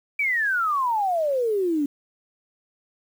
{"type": "exponential sweep", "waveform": "sine", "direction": "down", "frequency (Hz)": [2349, 277.2], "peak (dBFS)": -20, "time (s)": [0.19, 1.86], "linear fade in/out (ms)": 5, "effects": ["8-bit"]}